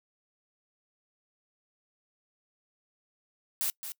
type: noise with echo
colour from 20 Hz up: blue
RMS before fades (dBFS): -30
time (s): 3.61-3.7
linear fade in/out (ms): 0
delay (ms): 220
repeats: 1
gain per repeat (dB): -9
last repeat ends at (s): 3.92
effects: noise-tail reverb RT60 0.1 s tail -24 dB re dry